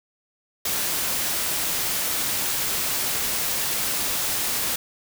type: noise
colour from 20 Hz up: white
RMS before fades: -25 dBFS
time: 0.65-4.76 s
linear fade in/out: 5 ms
effects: none